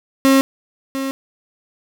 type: tone with echo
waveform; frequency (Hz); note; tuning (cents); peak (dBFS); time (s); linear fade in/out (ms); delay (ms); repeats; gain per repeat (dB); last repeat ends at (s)
35% pulse; 269.6; C#4; -48; -8; 0.25-0.41; 0; 700; 1; -11; 1.11
effects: none